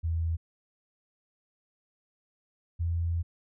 sine tone pair in turn, 82.4 / 84.52 Hz, E2 / E2, 0 / +44 cents, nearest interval unison, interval 44 cents, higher second, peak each -26 dBFS, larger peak neither, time 0.03-0.37 / 2.79-3.23 s, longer second, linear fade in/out 20 ms, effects none

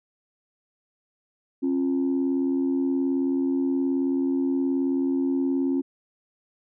sine tone pair together, 270.4 / 349.2 Hz, C#4 / F4, -43 / 0 cents, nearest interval major third, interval 443 cents, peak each -21 / -27 dBFS, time 1.62-5.82 s, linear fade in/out 20 ms, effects tanh soft clip ceiling -16 dBFS

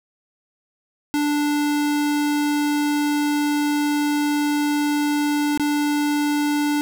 square tone with dropouts, 293.7 Hz, D4, in tune, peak -19 dBFS, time 1.14-6.81 s, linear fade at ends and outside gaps 0 ms, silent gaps 5.575-5.597 s, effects none

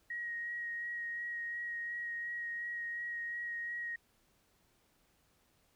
sine tone with vibrato, 1888 Hz, A#6, 22 cents sharp, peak -37 dBFS, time 0.1-3.96 s, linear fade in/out 5 ms, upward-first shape sine, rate 2.8 Hz, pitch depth 14 cents each way, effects pink hiss -72 dBFS RMS until 5.75 s

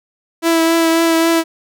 sawtooth tone with vibrato, 329.6 Hz, E4, in tune, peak -7 dBFS, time 0.42-1.44 s, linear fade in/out 50 ms, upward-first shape triangle, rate 3.7 Hz, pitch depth 20 cents each way, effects none

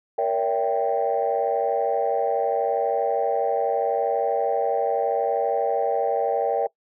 sine chord, A# diminished seventh, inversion none, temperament equal with one note detuned, 466.2 / 567 / 659.3 / 784 Hz, A#4 / C#5 / E5 / G5, 0 / +39 / 0 / 0 cents, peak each -24 / -25 / -26 / -24 dBFS, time 0.18-6.67 s, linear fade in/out 5 ms, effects noise-tail reverb RT60 0.1 s tail -22 dB re dry + tanh soft clip ceiling -12 dBFS

